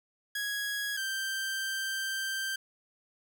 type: tone pair in turn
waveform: sawtooth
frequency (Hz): 1661.2 / 1568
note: G#6 / G6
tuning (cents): 0 / 0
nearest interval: minor second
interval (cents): 100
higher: first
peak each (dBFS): -28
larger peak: neither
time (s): 0.35-0.97 / 0.97-2.56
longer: second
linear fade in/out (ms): 5
effects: none